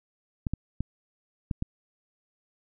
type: clicks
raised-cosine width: 5 ms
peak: -16 dBFS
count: 5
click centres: 0.468 / 0.536 / 0.806 / 1.512 / 1.624 s
effects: none